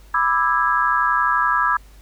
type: chord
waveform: sine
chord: E dominant seventh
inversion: second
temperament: just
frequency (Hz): 988.9 / 1186.7 / 1318.5 / 1648.1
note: B5 / D6 / E6 / G#6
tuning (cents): +2 / +18 / 0 / -14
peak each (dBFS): -21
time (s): 0.14-1.77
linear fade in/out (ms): 5
effects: added 50 Hz sine -43 dBFS peak until 2.01 s + pink hiss -53 dBFS RMS until 2.01 s